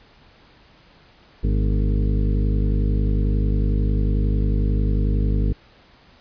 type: harmonic tone with a mistuned harmonic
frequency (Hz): 51.1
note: G#1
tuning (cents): -27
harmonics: 1 / 2 / 3 / 4 / 5 / 6 / 8 / 9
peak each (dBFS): -18 / -24 / -28 / -30 / -32 / -34 / -36 / -37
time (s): 1.43-5.53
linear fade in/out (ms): 10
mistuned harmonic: 4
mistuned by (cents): +64
effects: pink hiss -52 dBFS RMS until 6.2 s + resampled to 11025 Hz